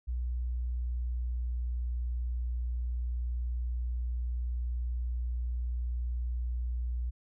sine tone with pitch glide, 60.9 to 60.37 Hz, B1 to B1, -24 to -39 cents, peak -30 dBFS, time 0.07-7.11 s, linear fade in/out 20 ms, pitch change -15 cents, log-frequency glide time 0.32-1.69 s, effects none

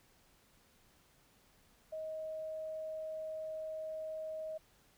sine tone, 630 Hz, D#5, 21 cents sharp, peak -39 dBFS, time 1.92-4.58 s, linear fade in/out 10 ms, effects pink hiss -68 dBFS RMS until 4.97 s

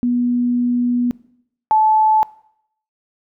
sine tone pair in turn, 243.6 / 868.1 Hz, B3 / A5, -24 / -24 cents, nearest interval octave + minor seventh, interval 2200 cents, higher second, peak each -14 / -10 dBFS, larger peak second, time 0.03-1.11 / 1.71-2.23 s, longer first, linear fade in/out 0 ms, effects noise-tail reverb RT60 0.7 s tail -21 dB re dry

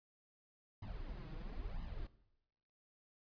brown noise with flanger, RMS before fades -45 dBFS, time 0.82-2.07 s, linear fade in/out 5 ms, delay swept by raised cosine 1 to 6.4 ms, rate 1 Hz, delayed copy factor +1, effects noise-tail reverb RT60 0.9 s tail -18 dB re dry + resampled to 11025 Hz

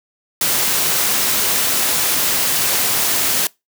white noise, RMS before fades -17 dBFS, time 0.41-3.47 s, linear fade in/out 2 ms, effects noise-tail reverb RT60 0.2 s tail -23 dB re dry + high-pass 100 Hz 12 dB/octave

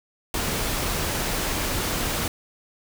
pink noise, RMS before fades -26 dBFS, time 0.34-2.28 s, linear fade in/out 2 ms, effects none

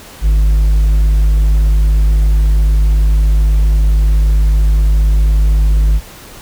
sine tone with hard clipping, 51.91 Hz, G#1, in tune, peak -8 dBFS, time 0.21-6.01 s, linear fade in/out 50 ms, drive 3 dB, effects pink hiss -35 dBFS RMS until 6.41 s

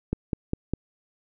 click train, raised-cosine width 3 ms, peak -12 dBFS, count 4, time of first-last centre 0.13-0.736 s, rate 4.95 Hz, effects none

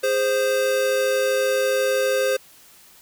square tone pair together, 410.5 / 522.8 Hz, G#4 / C5, -20 / -1 cents, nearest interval major third, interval 419 cents, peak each -26 / -20 dBFS, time 0.03-2.37 s, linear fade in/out 10 ms, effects white hiss -50 dBFS RMS until 3.01 s

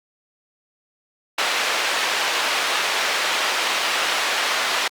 white band-pass noise, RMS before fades -22 dBFS, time 1.38-4.88 s, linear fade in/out 5 ms, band 540 to 3300 Hz, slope 12 dB/octave, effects Opus 48 kbps

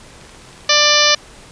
clicks, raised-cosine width 0.2 ms, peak -26 dBFS, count 11, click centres 0.213 / 0.251 / 0.294 / 0.347 / 0.42 / 0.452 / 0.489 / 0.529 / 0.578 / 0.608 / 0.647 s
harmonic tone, 592 Hz, D5, 14 cents sharp, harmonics 1 / 2 / 3 / 4 / 5 / 6 / 7 / 8 / 9 / 10, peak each -19 / -19 / -19 / -19 / -19 / -19 / -19 / -19 / -19 / -19 dBFS, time 0.69-1.15 s, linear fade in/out 5 ms
effects pink hiss -41 dBFS RMS until 1.51 s + resampled to 22050 Hz

